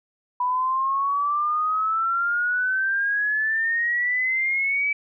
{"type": "exponential sweep", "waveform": "sine", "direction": "up", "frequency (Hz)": [984, 2307], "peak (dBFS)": -20, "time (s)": [0.4, 4.93], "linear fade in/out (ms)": 5, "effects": []}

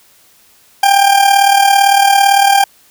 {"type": "tone with amplitude modulation", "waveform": "40% pulse", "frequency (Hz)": 795, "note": "G5", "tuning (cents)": 24, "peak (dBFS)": -3, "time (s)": [0.83, 2.64], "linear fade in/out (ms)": 5, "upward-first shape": "sine", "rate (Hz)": 37.8, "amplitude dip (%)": 60, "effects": ["white hiss -48 dBFS RMS until 2.9 s"]}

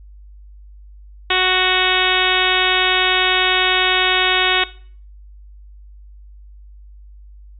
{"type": "harmonic tone", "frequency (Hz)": 370, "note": "F#4", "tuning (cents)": 0, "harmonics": [1, 2, 3, 4, 5, 6, 7, 8, 9, 10], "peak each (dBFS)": [-23, -23, -23, -23, -23, -23, -23, -23, -23, -23], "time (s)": [1.3, 4.64], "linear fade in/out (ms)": 5, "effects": ["noise-tail reverb RT60 0.5 s tail -19 dB re dry", "added 50 Hz sine -38 dBFS peak until 7.59 s"]}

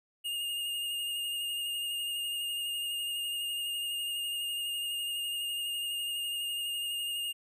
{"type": "tone with vibrato", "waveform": "square", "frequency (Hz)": 2834, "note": "F7", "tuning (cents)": 25, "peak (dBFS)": -33, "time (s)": [0.24, 7.33], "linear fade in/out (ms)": 20, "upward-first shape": "sine", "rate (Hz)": 12, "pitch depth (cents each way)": 19, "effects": []}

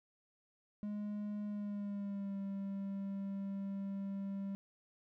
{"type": "tone with pitch glide", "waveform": "triangle", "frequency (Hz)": [207.7, 196.72], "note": ["G#3", "G3"], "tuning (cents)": [0, 6], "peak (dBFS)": -36, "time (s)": [0.83, 4.55], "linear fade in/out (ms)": 0, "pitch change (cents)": -94, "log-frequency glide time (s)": [1.46, 2.38], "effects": []}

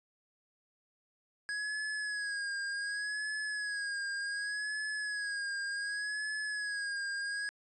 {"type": "tone with vibrato", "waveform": "square", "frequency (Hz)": 1661.2, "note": "G#6", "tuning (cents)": 0, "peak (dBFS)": -35, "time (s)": [1.49, 7.49], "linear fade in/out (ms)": 0, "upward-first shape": "sine", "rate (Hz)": 0.67, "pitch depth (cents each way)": 53, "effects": ["resampled to 22050 Hz"]}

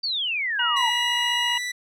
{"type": "exponential sweep", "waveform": "sine", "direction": "down", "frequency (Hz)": [4700, 859], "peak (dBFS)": -23, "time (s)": [0.03, 0.9], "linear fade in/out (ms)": 10}
{"type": "harmonic tone", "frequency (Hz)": 958, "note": "A#5", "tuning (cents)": 47, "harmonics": [1, 2, 3], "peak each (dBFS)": [-28, -31, -23], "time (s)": [0.59, 1.58], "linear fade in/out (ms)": 5}
{"type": "tone", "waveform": "sawtooth", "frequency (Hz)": 1971, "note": "B6", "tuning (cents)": -4, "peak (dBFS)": -23, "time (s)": [0.76, 1.72], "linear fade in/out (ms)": 10}
{"effects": ["low-pass 9000 Hz 12 dB/octave"]}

